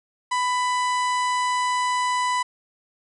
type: harmonic tone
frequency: 995 Hz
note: B5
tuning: 13 cents sharp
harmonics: 1 / 2 / 3 / 4 / 5 / 6 / 7 / 8 / 9 / 10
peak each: -21 / -29 / -36 / -37 / -40 / -44 / -41 / -40 / -46 / -47 dBFS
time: 0.31-2.43 s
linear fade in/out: 10 ms
effects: none